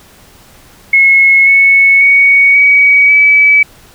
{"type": "tone with pitch steps", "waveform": "sine", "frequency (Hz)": [2178, 2206, 2234, 2263, 2292], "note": ["C#7", "C#7", "C#7", "C#7", "D7"], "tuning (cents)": [-31, -9, 13, 35, -43], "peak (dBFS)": -3, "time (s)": [0.93, 3.63], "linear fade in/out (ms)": 5, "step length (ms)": 540, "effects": ["pink hiss -41 dBFS RMS until 3.94 s"]}